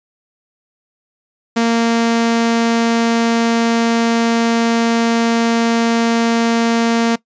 sawtooth tone, 231 Hz, A#3, 16 cents flat, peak -8 dBFS, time 1.56-7.16 s, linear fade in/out 10 ms, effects noise-tail reverb RT60 0.1 s tail -20 dB re dry + resampled to 16000 Hz

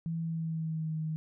sine tone with pitch glide, 164.81 to 157.28 Hz, E3 to D#3, 0 to +19 cents, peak -31 dBFS, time 0.06-1.16 s, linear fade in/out 0 ms, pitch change -81 cents, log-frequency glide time 0.2-0.96 s, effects none

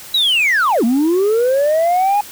sine linear two-way sweep, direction down then up, 3962 to 220 to 837 Hz, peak -9 dBFS, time 0.14-2.21 s, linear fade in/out 5 ms, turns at 0.84 s, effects tanh soft clip ceiling -10 dBFS + white hiss -35 dBFS RMS until 2.31 s

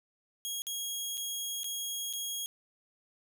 15% pulse tone with dropouts, 3290 Hz, G#7, 17 cents flat, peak -27 dBFS, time 0.45-2.46 s, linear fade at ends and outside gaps 0 ms, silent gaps 0.62-0.668 / 1.172-1.177 / 1.633-1.643 / 2.128-2.135 s, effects none

